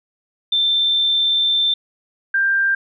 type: tone pair in turn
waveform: sine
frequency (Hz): 3561 / 1586.2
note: A7 / G6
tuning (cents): +20 / +20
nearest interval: octave + major second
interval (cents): 1400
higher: first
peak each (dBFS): -14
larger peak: neither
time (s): 0.52-1.74 / 2.34-2.75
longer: first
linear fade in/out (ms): 5
effects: none